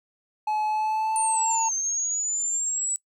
triangle tone with pitch glide, 855 to 899.6 Hz, A5 to A5, -50 to +38 cents, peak -21 dBFS, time 0.47-1.69 s, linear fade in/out 5 ms, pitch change +88 cents, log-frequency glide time 0.66-1.51 s
sine linear two-way sweep, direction down then up, 9060 to 6272 to 7870 Hz, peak -24 dBFS, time 1.16-2.96 s, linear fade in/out 0 ms, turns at 1.73 s
effects noise-tail reverb RT60 0.1 s tail -21 dB re dry

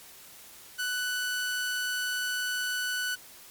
sawtooth tone, 1489 Hz, F#6, 11 cents sharp, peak -25 dBFS, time 0.78-3.16 s, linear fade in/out 20 ms, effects white hiss -50 dBFS RMS until 3.5 s + MP3 96 kbps

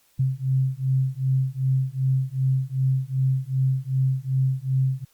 sine beating tone pair, 130.81 / 133.41 Hz, C3 / C3, 0 / +34 cents, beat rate 2.6 Hz, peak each -23 dBFS, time 0.19-5.05 s, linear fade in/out 10 ms, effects white hiss -62 dBFS RMS until 5.13 s + Opus 48 kbps

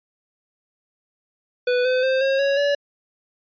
square tone with pitch steps, 494.9 / 509.4 / 524.3 / 539.7 / 555.5 / 571.8 Hz, B4 / C5 / C5 / C#5 / C#5 / D5, +4 / -46 / +3 / -46 / +4 / -46 cents, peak -18 dBFS, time 1.67-2.75 s, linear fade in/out 5 ms, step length 180 ms, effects resampled to 11025 Hz

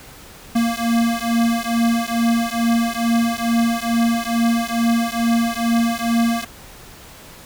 square beating tone pair, 231 / 233.3 Hz, A#3 / A#3, -16 / +2 cents, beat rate 2.3 Hz, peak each -20 dBFS, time 0.55-6.45 s, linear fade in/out 10 ms, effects pink hiss -41 dBFS RMS until 7.45 s

